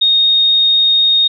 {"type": "tone", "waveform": "sine", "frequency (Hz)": 3712, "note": "A#7", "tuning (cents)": -8, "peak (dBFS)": -8, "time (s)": [0.01, 1.28], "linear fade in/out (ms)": 10, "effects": []}